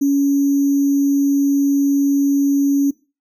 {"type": "tone with sample-and-hold", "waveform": "sine", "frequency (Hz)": 280.6, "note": "C#4", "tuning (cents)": 21, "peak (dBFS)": -12, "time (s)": [0.01, 2.91], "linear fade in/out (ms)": 10, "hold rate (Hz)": 6300, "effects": ["noise-tail reverb RT60 0.3 s tail -20 dB re dry"]}